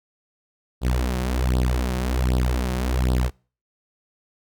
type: tone with flanger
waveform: sawtooth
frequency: 62.6 Hz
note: B1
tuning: 24 cents sharp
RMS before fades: -22 dBFS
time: 0.81-3.31 s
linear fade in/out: 50 ms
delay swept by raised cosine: 0.22 to 5.52 ms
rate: 1.3 Hz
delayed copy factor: +0.9
effects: noise-tail reverb RT60 0.4 s tail -26 dB re dry